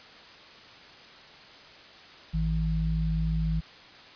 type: tone pair together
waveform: sine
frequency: 54.37 / 160.5 Hz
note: A1 / E3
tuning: -20 / -46 cents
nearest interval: octave + perfect fifth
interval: 1874 cents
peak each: -27 dBFS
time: 2.33-3.61 s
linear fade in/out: 20 ms
effects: white hiss -49 dBFS RMS until 4.15 s + resampled to 11025 Hz